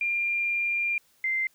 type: tone pair in turn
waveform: sine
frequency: 2394 / 2083 Hz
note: D7 / C7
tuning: +33 / -8 cents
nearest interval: major second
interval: 241 cents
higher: first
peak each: -24 dBFS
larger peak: neither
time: 0.01-0.98 / 1.24-1.47 s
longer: first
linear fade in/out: 2 ms
effects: white hiss -64 dBFS RMS until 1.54 s